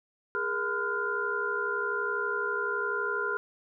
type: tone cluster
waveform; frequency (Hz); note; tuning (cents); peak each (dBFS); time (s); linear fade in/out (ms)
sine; 410.4 / 471.5 / 1016 / 1401 / 1473; G#4 / A#4 / B5 / F6 / F#6; -21 / +20 / +49 / +5 / -8; -34 / -38 / -36 / -30 / -39; 0.35-3.37; 0
effects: none